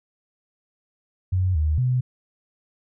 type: tone with pitch steps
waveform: sine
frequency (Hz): 92.4 / 76.9 / 126.3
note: F#2 / D#2 / B2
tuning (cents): -2 / -20 / +39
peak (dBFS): -18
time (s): 1.32-2.01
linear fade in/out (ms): 10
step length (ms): 230
effects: none